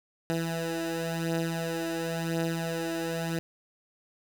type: beating tone pair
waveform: 15% pulse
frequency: 164.7 / 165.65 Hz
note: E3 / E3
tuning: -1 / +9 cents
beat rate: 0.95 Hz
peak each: -28 / -24 dBFS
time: 0.3-3.39 s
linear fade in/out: 0 ms
effects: 9-bit